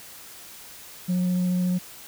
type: tone with vibrato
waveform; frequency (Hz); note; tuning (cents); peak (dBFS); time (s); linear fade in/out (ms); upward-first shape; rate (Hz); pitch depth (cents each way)
sine; 180.6; F#3; -42; -18; 1.08-1.79; 20; sine; 14; 8
effects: tanh soft clip ceiling -20 dBFS + white hiss -44 dBFS RMS until 2.07 s